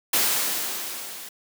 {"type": "noise with level ramp", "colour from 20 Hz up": "white", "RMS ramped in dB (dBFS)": [-20, -39], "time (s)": [0.13, 1.29], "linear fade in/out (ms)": 5, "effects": ["high-pass 200 Hz 12 dB/octave"]}